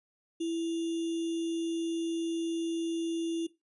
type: tone with sample-and-hold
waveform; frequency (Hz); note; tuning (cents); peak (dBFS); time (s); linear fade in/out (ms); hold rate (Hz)
sine; 331.6; E4; +10; -29; 0.4-3.47; 10; 3150
effects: noise-tail reverb RT60 0.2 s tail -17 dB re dry + resampled to 24000 Hz